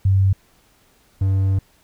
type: tone pair in turn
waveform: sine / triangle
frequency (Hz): 96.4 / 96.4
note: G2 / G2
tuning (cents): -28 / -28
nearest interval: unison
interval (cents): 0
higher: neither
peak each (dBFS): -12 / -13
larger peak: first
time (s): 0.05-0.33 / 1.21-1.59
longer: second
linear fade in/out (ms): 5
effects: pink hiss -57 dBFS RMS until 1.83 s